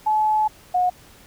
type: tone pair in turn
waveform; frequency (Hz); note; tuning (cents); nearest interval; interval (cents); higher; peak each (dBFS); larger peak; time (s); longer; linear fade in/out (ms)
sine; 859 / 724.8; A5 / F#5; -42 / -36; minor third; 294; first; -16; neither; 0.06-0.48 / 0.74-0.9; first; 10
effects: pink hiss -49 dBFS RMS until 1.26 s